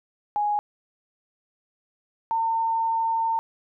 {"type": "tone pair in turn", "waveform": "sine", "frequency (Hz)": [830.6, 906.1], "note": ["G#5", "A#5"], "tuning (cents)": [0, -49], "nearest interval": "major second", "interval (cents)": 151, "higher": "second", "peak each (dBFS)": -21, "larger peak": "neither", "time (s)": [[0.36, 0.59], [2.31, 3.39]], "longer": "second", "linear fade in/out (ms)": 0, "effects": []}